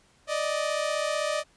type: tone pair together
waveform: sawtooth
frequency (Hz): 587.3 / 623.1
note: D5 / D#5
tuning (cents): 0 / +2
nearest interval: minor second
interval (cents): 102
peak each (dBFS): -25 / -25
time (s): 0.27-1.44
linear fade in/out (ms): 50
effects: pink hiss -62 dBFS RMS until 1.56 s + resampled to 22050 Hz